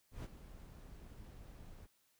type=noise with ADSR envelope; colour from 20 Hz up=brown; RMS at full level=-42 dBFS; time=0.11-1.87 s; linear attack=130 ms; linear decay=31 ms; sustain=-12 dB; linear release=15 ms; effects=white hiss -75 dBFS RMS until 2.19 s